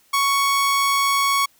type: tone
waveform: sawtooth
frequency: 1112 Hz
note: C#6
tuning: 5 cents sharp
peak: -13 dBFS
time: 0.13-1.46 s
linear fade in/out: 10 ms
effects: white hiss -58 dBFS RMS until 1.59 s